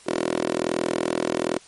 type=tone with high-pass filter; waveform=10% pulse; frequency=41.2 Hz; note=E1; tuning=in tune; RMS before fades=-25 dBFS; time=0.06-1.59 s; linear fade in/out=20 ms; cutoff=380 Hz; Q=6.9; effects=white hiss -50 dBFS RMS until 1.67 s + MP3 48 kbps